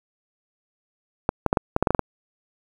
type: clicks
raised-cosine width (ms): 1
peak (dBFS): -4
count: 10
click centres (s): 1.291 / 1.463 / 1.529 / 1.572 / 1.764 / 1.826 / 1.872 / 1.906 / 1.948 / 1.993
effects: 7-bit